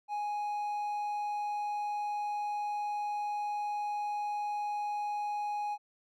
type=tone; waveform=triangle; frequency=830.6 Hz; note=G#5; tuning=in tune; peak=-30 dBFS; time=0.08-5.78 s; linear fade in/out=50 ms; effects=none